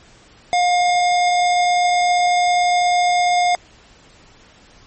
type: tone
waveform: square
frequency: 712 Hz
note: F5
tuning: 33 cents sharp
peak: -14 dBFS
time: 0.53-3.55 s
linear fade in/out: 0 ms
effects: pink hiss -48 dBFS RMS until 4.86 s + MP3 32 kbps